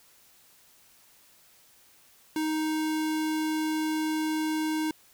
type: tone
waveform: square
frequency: 312.1 Hz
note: D#4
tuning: 5 cents sharp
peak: -27 dBFS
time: 2.36-4.91 s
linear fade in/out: 2 ms
effects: white hiss -59 dBFS RMS until 5.13 s